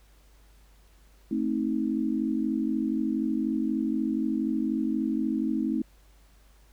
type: chord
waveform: sine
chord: A diminished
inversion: none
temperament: just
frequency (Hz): 220 / 264 / 316.8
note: A3 / C4 / Eb4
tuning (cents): 0 / +16 / +31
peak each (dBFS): -29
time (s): 1.31-5.82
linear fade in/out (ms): 5
effects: added 50 Hz sine -55 dBFS peak until 6.72 s + pink hiss -63 dBFS RMS until 6.72 s